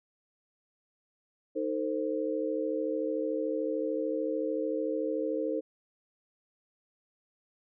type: chord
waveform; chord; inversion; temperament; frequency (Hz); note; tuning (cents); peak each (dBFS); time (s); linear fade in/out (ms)
sine; A diminished; second; equal with one note detuned; 311.1 / 449.8 / 523.3; Eb4 / A4 / C5; 0 / +38 / 0; -33; 1.55-5.61; 20
effects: none